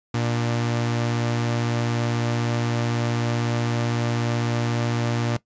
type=tone pair together; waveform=sawtooth; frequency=117.85 / 296.6 Hz; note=A#2 / D4; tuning=+19 / +17 cents; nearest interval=octave + major third; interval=1598 cents; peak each=-18 / -27 dBFS; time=0.14-5.37 s; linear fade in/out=5 ms; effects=noise-tail reverb RT60 0.1 s tail -18 dB re dry + resampled to 16000 Hz